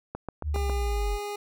click train, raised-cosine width 1 ms, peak -19 dBFS, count 5, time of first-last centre 0.15-0.697 s, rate 7.31 Hz
sine linear sweep, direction down, 77.4 to 43.51 Hz, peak -25 dBFS, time 0.43-1.19 s, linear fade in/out 50 ms
25% pulse tone with pitch glide, 403.3 to 411.1 Hz, G4 to G#4, +49 to -18 cents, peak -28 dBFS, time 0.54-1.36 s, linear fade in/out 5 ms, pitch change +33 cents, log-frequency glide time 0.7-1.07 s
effects none

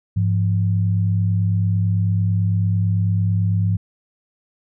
sine tone pair together, 102.1 / 171.12 Hz, G#2 / F3, -29 / -35 cents, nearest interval major sixth, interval 894 cents, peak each -16 / -23 dBFS, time 0.16-3.77 s, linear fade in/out 10 ms, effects none

